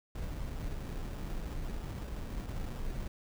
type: noise with sample-and-hold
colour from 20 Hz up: brown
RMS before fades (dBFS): -38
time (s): 0.15-3.08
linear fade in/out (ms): 5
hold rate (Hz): 2100
effects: none